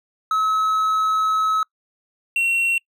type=tone pair in turn; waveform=triangle; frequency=1288 / 2729 Hz; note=E6 / F7; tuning=-41 / -41 cents; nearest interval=octave + minor second; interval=1300 cents; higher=second; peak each=-15 dBFS; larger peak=neither; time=0.31-1.63 / 2.36-2.78 s; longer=first; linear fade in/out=2 ms; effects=noise-tail reverb RT60 0.1 s tail -26 dB re dry